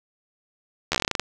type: slowing click train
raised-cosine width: 0.2 ms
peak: -5 dBFS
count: 12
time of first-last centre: 0.92-1.197 s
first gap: 12 ms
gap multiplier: 1.14
effects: none